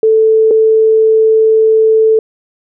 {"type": "tone pair in turn", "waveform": "sine", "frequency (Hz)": [440.7, 440.7], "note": ["A4", "A4"], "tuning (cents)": [3, 3], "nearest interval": "unison", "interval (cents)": 0, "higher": "neither", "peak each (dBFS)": -5, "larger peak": "neither", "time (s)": [[0.03, 0.51], [0.51, 2.19]], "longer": "second", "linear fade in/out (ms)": 2, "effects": []}